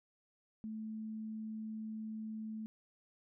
sine tone, 218.4 Hz, A3, 13 cents flat, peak -40 dBFS, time 0.64-2.66 s, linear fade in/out 0 ms, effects none

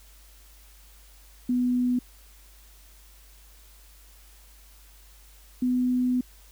sine tone pair in turn, 247.8 / 250.4 Hz, B3 / B3, +6 / +24 cents, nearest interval unison, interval 18 cents, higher second, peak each -21 / -21 dBFS, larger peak neither, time 1.49-1.99 / 5.62-6.21 s, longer second, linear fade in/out 5 ms, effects added 50 Hz sine -51 dBFS peak until 6.51 s + white hiss -56 dBFS RMS until 6.51 s

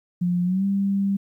sine tone with pitch glide, 176.9 to 197.42 Hz, F3 to G3, +23 to +13 cents, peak -19 dBFS, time 0.21-1.17 s, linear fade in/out 10 ms, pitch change +190 cents, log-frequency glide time 0.44-0.65 s, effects 10-bit

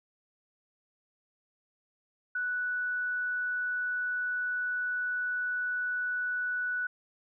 sine tone, 1480 Hz, F#6, in tune, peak -29 dBFS, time 2.35-6.87 s, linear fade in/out 5 ms, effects none

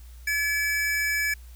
square tone pair together, 1708.4 / 2297 Hz, G#6 / D7, +48 / -39 cents, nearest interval perfect fourth, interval 513 cents, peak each -27 dBFS, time 0.27-1.34 s, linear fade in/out 5 ms, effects added 60 Hz sine -42 dBFS peak until 1.55 s + white hiss -57 dBFS RMS until 1.55 s

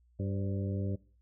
harmonic tone with a mistuned harmonic, 98 Hz, G2, in tune, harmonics 1 / 2 / 3 / 4 / 5 / 6, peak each -32 / -38 / -42 / -44 / -46 / -48 dBFS, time 0.19-0.96 s, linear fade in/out 10 ms, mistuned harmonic 5, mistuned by +61 cents, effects noise-tail reverb RT60 0.4 s tail -21 dB re dry + added 60 Hz sine -63 dBFS peak until 1.21 s

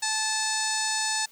harmonic tone with a mistuned harmonic, 871 Hz, A5, 18 cents flat, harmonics 1 / 2 / 3 / 4 / 5 / 6 / 7 / 8 / 9 / 10, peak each -32 / -32 / -38 / -36 / -33 / -34 / -36 / -34 / -36 / -35 dBFS, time 0.02-1.26 s, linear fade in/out 10 ms, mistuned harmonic 4, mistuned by +81 cents, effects white hiss -56 dBFS RMS until 1.31 s

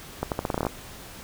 accelerating click train, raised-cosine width 1 ms, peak -11 dBFS, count 11, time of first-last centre 0.23-0.667 s, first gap 88 ms, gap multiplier 0.83, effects pink hiss -43 dBFS RMS until 1.23 s

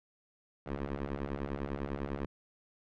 10% pulse ring-modulated tone, 70 Hz, C#2, 18 cents sharp, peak -24 dBFS, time 0.66-2.26 s, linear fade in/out 5 ms, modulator 135 Hz, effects low-pass 2000 Hz 12 dB/octave

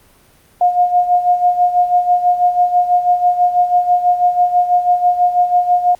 sine tone with tremolo, 714 Hz, F5, 38 cents sharp, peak -7 dBFS, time 0.61-5.95 s, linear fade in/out 2 ms, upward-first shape sine, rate 6.1 Hz, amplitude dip 70%, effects pink hiss -50 dBFS RMS until 5.99 s + Opus 32 kbps

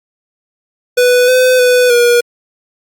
square tone with pitch steps, 494.9 / 508 / 497 / 479.6 Hz, B4 / B4 / B4 / A#4, +4 / +49 / +11 / +49 cents, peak -7 dBFS, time 0.97-2.21 s, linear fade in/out 10 ms, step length 310 ms, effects Opus 48 kbps

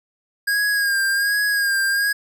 square tone with vibrato, 1628 Hz, G#6, 35 cents flat, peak -18 dBFS, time 0.47-2.13 s, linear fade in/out 10 ms, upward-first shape sine, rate 1.3 Hz, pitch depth 42 cents each way, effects none

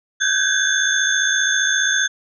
sine tone cluster, 1518 / 1573 / 1666 / 3482 / 6380 Hz, F#6 / G6 / G#6 / A7 / G8, +44 / +6 / +5 / -19 / +30 cents, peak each -22 dBFS, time 0.2-2.08 s, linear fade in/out 20 ms, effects none

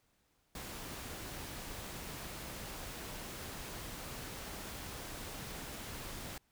pink noise, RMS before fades -45 dBFS, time 0.55-6.38 s, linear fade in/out 2 ms, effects pink hiss -75 dBFS RMS until 6.51 s

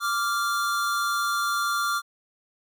square tone pair together, 1171 / 1392.6 Hz, D6 / F6, -5 / -5 cents, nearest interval minor third, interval 300 cents, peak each -27 dBFS, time 0-2.02 s, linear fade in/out 50 ms, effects none

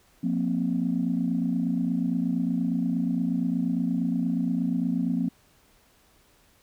sine chord, F suspended fourth, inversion none, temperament equal with one note detuned, 176.85 / 233.1 / 261.6 Hz, F3 / Bb3 / C4, +22 / 0 / 0 cents, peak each -27 dBFS, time 0.23-5.29 s, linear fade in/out 10 ms, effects tanh soft clip ceiling -15 dBFS + pink hiss -61 dBFS RMS until 6.62 s

